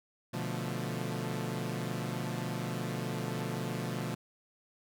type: chord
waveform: sawtooth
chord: B half-diminished seventh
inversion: none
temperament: equal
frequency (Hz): 123.47 / 146.83 / 174.61 / 220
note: B2 / D3 / F3 / A3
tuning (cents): 0 / 0 / 0 / 0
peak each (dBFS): -34 / -36 / -35 / -37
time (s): 0.33-4.15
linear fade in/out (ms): 10
effects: none